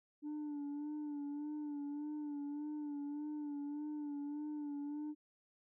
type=tone with vibrato; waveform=sine; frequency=293.7 Hz; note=D4; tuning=in tune; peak=-37 dBFS; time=0.22-5.15 s; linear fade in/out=50 ms; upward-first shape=sine; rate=1.7 Hz; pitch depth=43 cents each way; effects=tanh soft clip ceiling -39 dBFS